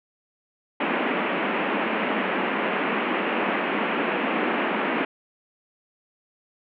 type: band-pass noise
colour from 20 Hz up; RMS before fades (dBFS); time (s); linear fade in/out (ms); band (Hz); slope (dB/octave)
pink; -25; 0.8-5.05; 5; 200 to 2800; 48
effects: none